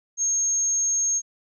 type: tone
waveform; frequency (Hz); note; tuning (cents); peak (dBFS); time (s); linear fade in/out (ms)
sine; 6480; G#8; -43; -20; 0.17-1.22; 50
effects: none